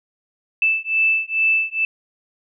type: beating tone pair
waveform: sine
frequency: 2637 / 2639.3 Hz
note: E7 / E7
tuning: 0 / +1 cents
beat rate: 2.3 Hz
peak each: -19 dBFS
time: 0.62-1.85 s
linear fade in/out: 2 ms
effects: none